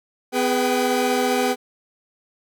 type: tone cluster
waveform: 45% pulse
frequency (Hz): 252 / 412 / 493.8 / 771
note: B3 / G#4 / B4 / G5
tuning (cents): +35 / -14 / 0 / -29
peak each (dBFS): -24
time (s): 0.32-1.56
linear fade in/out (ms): 50
effects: none